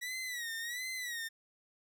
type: tone with vibrato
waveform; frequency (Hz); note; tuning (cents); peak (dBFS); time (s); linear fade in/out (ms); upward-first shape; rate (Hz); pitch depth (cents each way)
sawtooth; 1933; B6; -38; -34; 0.01-1.29; 20; sine; 1.4; 110
effects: none